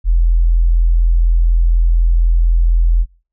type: tone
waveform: sine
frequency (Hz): 42.06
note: E1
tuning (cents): +36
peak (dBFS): -8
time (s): 0.04-3.06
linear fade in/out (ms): 50
effects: noise-tail reverb RT60 0.4 s tail -25 dB re dry